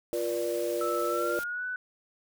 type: noise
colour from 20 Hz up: white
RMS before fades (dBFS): -43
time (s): 0.13-1.44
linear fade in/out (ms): 5
type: chord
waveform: sine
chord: B diminished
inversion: second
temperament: equal with one note detuned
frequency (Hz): 349.2 / 482.3 / 587.3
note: F4 / B4 / D5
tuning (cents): 0 / -41 / 0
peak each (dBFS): -32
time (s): 0.13-1.39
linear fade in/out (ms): 0
type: tone with pitch glide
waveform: sine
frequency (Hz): 1315 to 1493.2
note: E6 to F#6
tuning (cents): -5 to +15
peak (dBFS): -31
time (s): 0.81-1.76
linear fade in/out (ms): 2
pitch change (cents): +220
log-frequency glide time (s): 1.07-1.65
effects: none